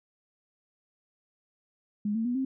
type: tone with pitch steps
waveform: sine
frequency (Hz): 207.7 / 225.2 / 244.2 / 264.7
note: G#3 / A3 / B3 / C4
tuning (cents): 0 / +40 / -19 / +20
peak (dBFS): -26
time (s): 2.05-2.45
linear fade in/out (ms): 5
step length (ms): 100
effects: none